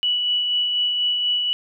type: tone with tremolo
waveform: sine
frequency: 2949 Hz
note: F#7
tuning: 6 cents flat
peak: -17 dBFS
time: 0.03-1.53 s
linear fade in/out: 0 ms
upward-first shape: sine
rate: 4.1 Hz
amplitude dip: 30%
effects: none